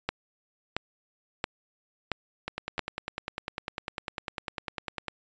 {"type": "two click trains", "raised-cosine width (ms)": 0.3, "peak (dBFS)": [-16, -11], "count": [27, 5], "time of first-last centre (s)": [[2.48, 5.083], [0.09, 2.793]], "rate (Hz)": [9.99, 1.48], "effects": ["resampled to 16000 Hz"]}